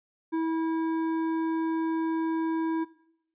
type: tone with hard clipping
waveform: sine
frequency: 324.6 Hz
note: E4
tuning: 27 cents flat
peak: -27 dBFS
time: 0.32-2.85 s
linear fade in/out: 20 ms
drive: 9 dB
effects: noise-tail reverb RT60 0.8 s tail -20 dB re dry + resampled to 8000 Hz